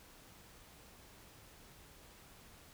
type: silence
effects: pink hiss -59 dBFS RMS until 2.73 s